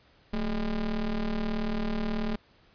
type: ring-modulated tone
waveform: square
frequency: 100.8 Hz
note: G2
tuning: 49 cents sharp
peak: -25 dBFS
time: 0.33-2.36 s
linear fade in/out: 5 ms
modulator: 120 Hz
effects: pink hiss -61 dBFS RMS until 2.74 s + resampled to 11025 Hz